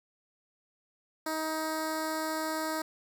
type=tone with notch filter; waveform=10% pulse; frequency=315.3 Hz; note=D#4; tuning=23 cents sharp; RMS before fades=-33 dBFS; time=1.26-2.82 s; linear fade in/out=5 ms; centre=2600 Hz; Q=1.4; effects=10-bit